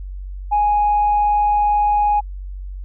sine tone, 830.6 Hz, G#5, in tune, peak -12 dBFS, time 0.51-2.21 s, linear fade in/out 20 ms, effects tanh soft clip ceiling -9 dBFS + added 47 Hz sine -27 dBFS peak until 2.84 s

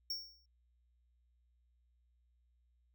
square tone with exponential decay, 5490 Hz, F8, 31 cents flat, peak -35 dBFS, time 0.1-0.46 s, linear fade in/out 5 ms, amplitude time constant 77 ms, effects added 60 Hz sine -70 dBFS peak until 2.94 s

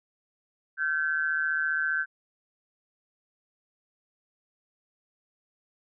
sine tone with amplitude modulation, 1541 Hz, G6, 30 cents flat, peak -21 dBFS, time 0.77-2.06 s, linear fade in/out 50 ms, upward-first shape sine, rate 155 Hz, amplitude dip 80%, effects none

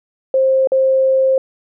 sine tone with dropouts, 529 Hz, C5, 19 cents sharp, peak -10 dBFS, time 0.34-1.38 s, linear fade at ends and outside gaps 2 ms, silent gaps 0.673-0.719 s, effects none

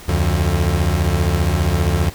30% pulse beating tone pair, 73.42 / 88.42 Hz, D2 / F2, 0 / +22 cents, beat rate 15 Hz, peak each -15 dBFS, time 0.08-2.1 s, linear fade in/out 10 ms, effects pink hiss -38 dBFS RMS until 2.14 s

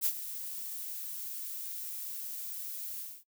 violet noise with ADSR envelope, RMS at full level -27 dBFS, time 0.01-3.24 s, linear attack 45 ms, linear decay 65 ms, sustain -13 dB, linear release 250 ms, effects noise-tail reverb RT60 0.1 s tail -23 dB re dry

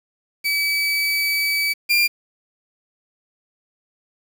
30% pulse tone pair in turn, 2291 / 2389 Hz, D7 / D7, -44 / +29 cents, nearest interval minor second, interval 73 cents, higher second, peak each -16 / -12 dBFS, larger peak second, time 0.44-1.74 / 1.89-2.08 s, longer first, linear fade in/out 20 ms, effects 7-bit

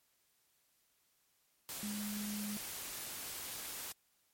sine tone in noise, 207.7 Hz, G#3, in tune, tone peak -39 dBFS, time 1.83-2.57 s, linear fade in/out 0 ms, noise white, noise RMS -44 dBFS, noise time 1.69-3.92 s, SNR +2 dB, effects white hiss -75 dBFS RMS until 4.33 s + MP3 64 kbps

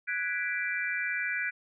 sine chord, G# half-diminished seventh, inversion third, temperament equal, 1480 / 1661.2 / 1975.5 / 2349 Hz, F#6 / G#6 / B6 / D7, 0 / 0 / 0 / 0 cents, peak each -34 / -35 / -35 / -34 dBFS, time 0.07-1.51 s, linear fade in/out 20 ms, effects none

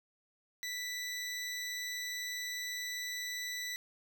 20% pulse tone, 1975.5 Hz, B6, in tune, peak -32 dBFS, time 0.63-3.76 s, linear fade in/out 0 ms, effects none

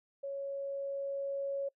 sine tone with level ramp, 554.4 Hz, C#5, in tune, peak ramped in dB -36 to -32 dBFS, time 0.23-1.69 s, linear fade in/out 10 ms, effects noise-tail reverb RT60 0.1 s tail -24 dB re dry

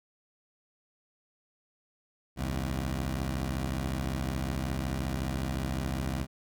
15% pulse beating tone pair, 65.41 / 79.41 Hz, C2 / D#2, 0 / +36 cents, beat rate 14 Hz, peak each -25 / -30 dBFS, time 2.36-6.27 s, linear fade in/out 50 ms, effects none

